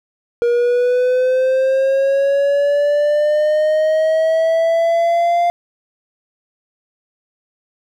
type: linear sweep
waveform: triangle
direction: up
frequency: 473.5 to 697 Hz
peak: -10 dBFS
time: 0.42-5.5 s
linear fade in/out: 0 ms
effects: none